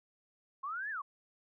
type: linear two-way sweep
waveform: sine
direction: up then down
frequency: 1046 to 1800 to 1046 Hz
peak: -36 dBFS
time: 0.63-1.02 s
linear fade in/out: 10 ms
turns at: 0.9 s
effects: none